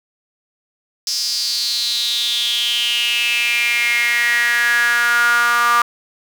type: tone with high-pass filter sweep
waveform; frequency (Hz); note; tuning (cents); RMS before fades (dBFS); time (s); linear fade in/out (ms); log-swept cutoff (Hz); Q
sawtooth; 238; A#3; +36; -17; 1.07-5.82; 2; 5200 to 1200; 7.6
effects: none